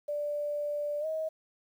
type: tone with pitch glide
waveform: sine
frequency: 587.3 to 633.1 Hz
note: D5 to D#5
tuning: 0 to +30 cents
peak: -30 dBFS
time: 0.08-1.29 s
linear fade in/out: 10 ms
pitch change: +130 cents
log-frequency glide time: 1-1.06 s
effects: 10-bit